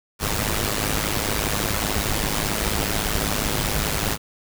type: noise with amplitude modulation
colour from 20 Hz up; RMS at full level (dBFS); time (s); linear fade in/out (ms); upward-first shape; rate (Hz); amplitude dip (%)
pink; -20; 0.19-4.18; 50; sine; 105; 80
effects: none